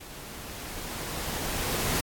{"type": "noise with level ramp", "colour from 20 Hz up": "pink", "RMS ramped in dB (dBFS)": [-44, -27], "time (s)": [0, 2.01], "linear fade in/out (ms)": 10, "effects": ["AAC 64 kbps"]}